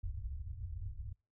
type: low-pass noise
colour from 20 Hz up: white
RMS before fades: -42 dBFS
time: 0.03-1.13 s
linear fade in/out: 10 ms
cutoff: 100 Hz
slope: 48 dB/octave
effects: noise-tail reverb RT60 0.3 s tail -25 dB re dry